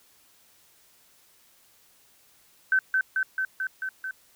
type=tone with echo; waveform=sine; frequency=1534 Hz; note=G6; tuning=38 cents flat; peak=-18 dBFS; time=2.72-2.79 s; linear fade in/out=2 ms; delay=220 ms; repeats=6; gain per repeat=-2 dB; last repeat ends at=4.11 s; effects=white hiss -60 dBFS RMS until 4.35 s